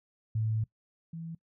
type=tone pair in turn; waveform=sine; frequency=110 / 164.81 Hz; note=A2 / E3; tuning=0 / 0 cents; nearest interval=perfect fifth; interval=700 cents; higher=second; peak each=-27 / -37 dBFS; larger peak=first; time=0.35-0.64 / 1.13-1.35 s; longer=first; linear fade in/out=5 ms; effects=noise-tail reverb RT60 0.1 s tail -21 dB re dry